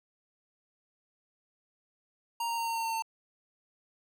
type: tone with pitch steps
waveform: square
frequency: 932.3 / 926.9 / 921.6 / 916.3 / 911 / 905.8 / 900.5 Hz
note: A#5 / A#5 / A#5 / A#5 / A#5 / A#5 / A5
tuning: 0 / -10 / -20 / -30 / -40 / -50 / +40 cents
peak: -31 dBFS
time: 2.4-3.023 s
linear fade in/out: 5 ms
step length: 89 ms
effects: none